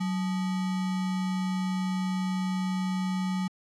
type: tone with sample-and-hold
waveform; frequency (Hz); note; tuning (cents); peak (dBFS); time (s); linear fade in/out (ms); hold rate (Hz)
sine; 186; F#3; +9; -26; 0-3.48; 10; 1050
effects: low-pass 7000 Hz 12 dB/octave